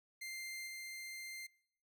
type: tone with level steps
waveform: sawtooth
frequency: 2095 Hz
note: C7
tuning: 2 cents sharp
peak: -40 / -42 dBFS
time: 0.21-1.47 s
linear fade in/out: 10 ms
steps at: 0.66 s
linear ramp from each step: 20 ms
effects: noise-tail reverb RT60 0.7 s tail -24 dB re dry